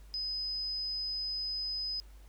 sine tone, 5030 Hz, D#8, 18 cents sharp, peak -33 dBFS, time 0.14-2 s, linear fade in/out 0 ms, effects added 50 Hz sine -50 dBFS peak until 2.28 s + pink hiss -64 dBFS RMS until 2.28 s

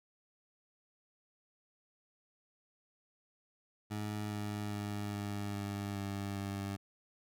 20% pulse tone with pitch steps, 105.1 / 104.07 / 103.06 / 102.05 / 101.05 / 100.06 / 99.09 Hz, G#2 / G#2 / G#2 / G#2 / G#2 / G2 / G2, +21 / +4 / -13 / -30 / -47 / +36 / +19 cents, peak -32 dBFS, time 3.9-6.77 s, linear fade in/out 20 ms, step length 410 ms, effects none

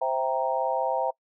sine chord, C dominant seventh, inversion none, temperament equal, 523.3 / 659.3 / 784 / 932.3 Hz, C5 / E5 / G5 / Bb5, 0 / 0 / 0 / 0 cents, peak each -29 dBFS, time 0.01-1.11 s, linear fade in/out 10 ms, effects noise-tail reverb RT60 0.1 s tail -24 dB re dry

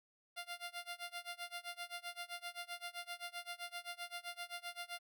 10% pulse tone with tremolo, 698.5 Hz, F5, in tune, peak -33 dBFS, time 0.36-4.99 s, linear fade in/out 20 ms, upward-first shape sine, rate 7.7 Hz, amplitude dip 95%, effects none

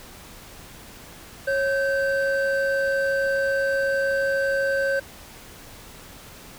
triangle tone pair together, 548 / 1552.1 Hz, C#5 / G6, -20 / -18 cents, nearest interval octave + tritone, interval 1802 cents, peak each -20 / -23 dBFS, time 1.47-5 s, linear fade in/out 10 ms, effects pink hiss -44 dBFS RMS until 6.58 s

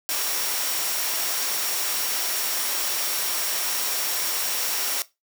sine tone in noise, 5588 Hz, F8, in tune, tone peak -33 dBFS, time 0.09-5.02 s, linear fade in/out 0 ms, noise white, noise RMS -26 dBFS, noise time 0.09-5.02 s, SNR -10 dB, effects noise-tail reverb RT60 0.2 s tail -17 dB re dry + high-pass 400 Hz 12 dB/octave

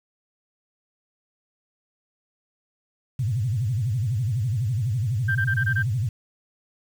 sine tone with vibrato, 114.7 Hz, A#2, 28 cents flat, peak -21 dBFS, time 3.19-6.09 s, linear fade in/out 5 ms, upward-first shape sine, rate 12 Hz, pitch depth 280 cents each way
sine tone bursts, 1574 Hz, G6, 7 cents sharp, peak -21 dBFS, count 6, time 5.28-5.828 s, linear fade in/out 10 ms, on 73 ms, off 22 ms
effects tanh soft clip ceiling -12 dBFS + 8-bit

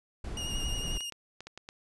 brown noise, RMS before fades -35 dBFS, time 0.24-0.98 s, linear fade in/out 5 ms
sawtooth tone with vibrato, 2855 Hz, F7, 37 cents sharp, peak -32 dBFS, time 0.37-1.1 s, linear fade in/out 2 ms, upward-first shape sine, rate 11 Hz, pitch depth 23 cents each way
clicks, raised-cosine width 0.2 ms, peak -26 dBFS, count 6, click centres 1.007 / 1.123 / 1.406 / 1.47 / 1.576 / 1.689 s
effects resampled to 24000 Hz

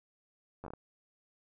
slowing click train, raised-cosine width 1 ms, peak -30 dBFS, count 6, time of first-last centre 0.64-0.736 s, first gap 10 ms, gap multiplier 1.33, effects none

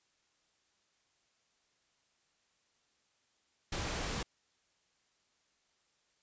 pink noise, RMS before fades -37 dBFS, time 3.72-4.23 s, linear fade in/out 5 ms, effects white hiss -75 dBFS RMS until 6.22 s + resampled to 16000 Hz

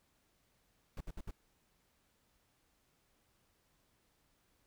brown noise bursts, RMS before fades -42 dBFS, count 4, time 0.97-1.309 s, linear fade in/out 2 ms, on 36 ms, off 65 ms, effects pink hiss -75 dBFS RMS until 4.66 s

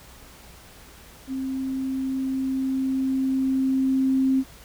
sine tone with level ramp, 264.7 Hz, C4, 20 cents sharp, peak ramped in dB -26 to -17 dBFS, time 1.27-4.44 s, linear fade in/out 50 ms, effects added 60 Hz sine -52 dBFS peak until 4.64 s + pink hiss -48 dBFS RMS until 4.64 s

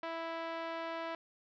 5% pulse tone with band-pass filter, 329.6 Hz, E4, in tune, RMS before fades -40 dBFS, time 0.03-1.15 s, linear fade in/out 2 ms, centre 660 Hz, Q 1.1, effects resampled to 16000 Hz

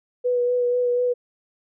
sine tone with vibrato, 490.6 Hz, B4, 12 cents flat, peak -18 dBFS, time 0.24-1.14 s, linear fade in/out 20 ms, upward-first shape sine, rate 4.1 Hz, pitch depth 17 cents each way, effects none

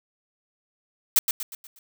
blue noise with echo, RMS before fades -17 dBFS, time 1.16-1.19 s, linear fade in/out 2 ms, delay 120 ms, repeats 5, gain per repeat -7 dB, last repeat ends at 1.79 s, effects none

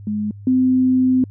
sine tone pair in turn, 210 / 256.7 Hz, G#3 / C4, +19 / -33 cents, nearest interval minor third, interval 348 cents, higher second, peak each -19 / -12 dBFS, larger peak second, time 0.07-0.31 / 0.47-1.24 s, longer second, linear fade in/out 2 ms, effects added 101 Hz sine -34 dBFS peak until 1.3 s

